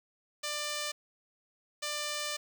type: tone pair in turn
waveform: 5% pulse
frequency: 594 / 594 Hz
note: D5 / D5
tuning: +20 / +20 cents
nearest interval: unison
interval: 0 cents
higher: neither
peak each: -22 dBFS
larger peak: neither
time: 0.43-0.92 / 1.82-2.37 s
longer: second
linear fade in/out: 10 ms
effects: none